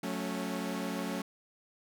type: chord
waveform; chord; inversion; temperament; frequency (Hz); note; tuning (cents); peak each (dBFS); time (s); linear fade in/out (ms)
sawtooth; F# minor; none; equal with one note detuned; 182.56 / 220 / 277.2; F#3 / A3 / C#4; -23 / 0 / 0; -34; 0.03-1.22; 5
effects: none